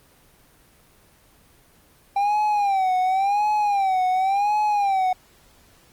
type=tone with vibrato; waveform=triangle; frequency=790 Hz; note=G5; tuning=13 cents sharp; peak=-16 dBFS; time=2.16-5.13 s; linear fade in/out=5 ms; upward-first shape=sine; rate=0.92 Hz; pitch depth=120 cents each way; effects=pink hiss -55 dBFS RMS until 5.92 s + Opus 24 kbps